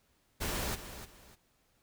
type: noise with echo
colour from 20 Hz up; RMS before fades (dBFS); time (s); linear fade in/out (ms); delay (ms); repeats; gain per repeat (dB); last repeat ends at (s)
pink; -35; 0.4-0.76; 20; 300; 2; -11; 1.36
effects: pink hiss -72 dBFS RMS until 1.82 s